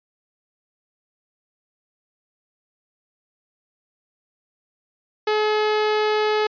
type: tone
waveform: sawtooth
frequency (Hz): 426.5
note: G#4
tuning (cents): +46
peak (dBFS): -14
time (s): 5.27-6.47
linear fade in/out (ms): 5
effects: resampled to 11025 Hz